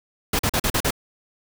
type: noise bursts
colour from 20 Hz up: pink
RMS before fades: -21 dBFS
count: 6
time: 0.33-0.907 s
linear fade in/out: 5 ms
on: 62 ms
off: 41 ms
effects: none